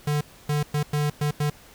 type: tone bursts at uneven times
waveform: square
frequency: 148 Hz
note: D3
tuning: 14 cents sharp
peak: -22 dBFS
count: 6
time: 0.07-0.21 / 0.49-0.63 / 0.74-0.83 / 0.93-1.1 / 1.21-1.31 / 1.4-1.5 s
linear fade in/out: 5 ms
effects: pink hiss -50 dBFS RMS until 1.74 s